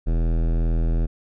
sine tone with hard clipping, 41.2 Hz, E1, in tune, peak -20 dBFS, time 0.06-1.07 s, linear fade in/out 20 ms, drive 18 dB, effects none

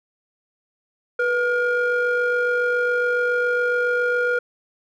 triangle ring-modulated tone, 466.2 Hz, A#4, in tune, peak -13 dBFS, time 1.19-4.39 s, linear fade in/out 5 ms, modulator 956 Hz, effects none

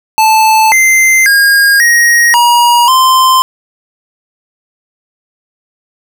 square tone with pitch steps, 876 / 2078 / 1625 / 1881 / 955 / 1039 Hz, A5 / C7 / G#6 / A#6 / A#5 / C6, -8 / -12 / -38 / +15 / +42 / -12 cents, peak -5 dBFS, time 0.18-3.42 s, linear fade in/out 0 ms, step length 540 ms, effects none

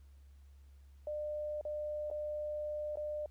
sine tone with dropouts, 600 Hz, D5, 37 cents sharp, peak -36 dBFS, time 1.07-3.26 s, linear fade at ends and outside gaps 2 ms, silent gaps 1.612-1.651 / 2.102-2.112 / 2.957-2.971 s, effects added 69 Hz sine -55 dBFS peak until 3.3 s + pink hiss -75 dBFS RMS until 3.3 s

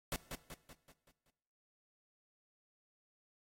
pink noise with echo, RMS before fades -38 dBFS, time 0.12-0.16 s, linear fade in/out 0 ms, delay 190 ms, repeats 6, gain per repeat -6 dB, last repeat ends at 1.3 s, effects noise-tail reverb RT60 1.0 s tail -18 dB re dry + AAC 48 kbps

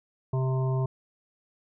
harmonic tone, 130.81 Hz, C3, in tune, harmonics 1 / 3 / 5 / 7 / 8, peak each -24 / -34 / -38 / -41 / -42 dBFS, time 0.33-0.86 s, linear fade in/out 5 ms, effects none

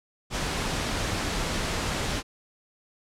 pink low-pass noise, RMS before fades -29 dBFS, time 0.3-2.23 s, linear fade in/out 50 ms, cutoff 7600 Hz, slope 12 dB/octave, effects low-pass 12000 Hz 12 dB/octave

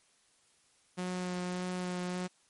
sawtooth tone with vibrato, 180.8 Hz, F#3, 40 cents flat, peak -30 dBFS, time 0.97-2.28 s, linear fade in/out 20 ms, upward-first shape sine, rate 1.7 Hz, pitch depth 11 cents each way, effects white hiss -68 dBFS RMS until 2.49 s + MP3 48 kbps

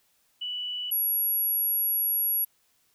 sine tone pair in turn, 2960 / 11351 Hz, F#7 / F9, 0 / +27 cents, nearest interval octave + major seventh, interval 2327 cents, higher second, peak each -30 / -23 dBFS, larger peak second, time 0.41-0.91 / 0.91-2.45 s, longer second, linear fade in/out 10 ms, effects white hiss -68 dBFS RMS until 2.94 s

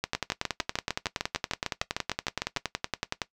two click trains, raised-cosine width 0.2 ms, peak -10 / -10 dBFS, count 35 / 17, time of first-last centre 0.04-3.218 / 0.15-2.571 s, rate 10.7 / 6.61 Hz, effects noise-tail reverb RT60 0.1 s tail -17 dB re dry

